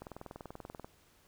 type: click train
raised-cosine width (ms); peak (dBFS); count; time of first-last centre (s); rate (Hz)
1; -30; 18; 0.02-0.845; 20.6
effects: pink hiss -66 dBFS RMS until 1.27 s